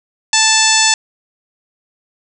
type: harmonic tone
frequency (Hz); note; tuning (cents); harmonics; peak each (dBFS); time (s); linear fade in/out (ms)
880; A5; 0; 1 / 2 / 3 / 4 / 5 / 6 / 7 / 8 / 9; -18 / -18 / -18 / -18 / -18 / -18 / -18 / -18 / -18; 0.33-0.94; 2
effects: none